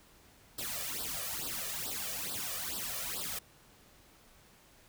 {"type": "noise with flanger", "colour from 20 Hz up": "white", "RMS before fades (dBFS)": -38, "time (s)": [0.58, 3.39], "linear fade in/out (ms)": 5, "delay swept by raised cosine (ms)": [0.22, 1.72], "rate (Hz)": 2.3, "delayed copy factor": 0.9, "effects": ["pink hiss -61 dBFS RMS until 4.88 s"]}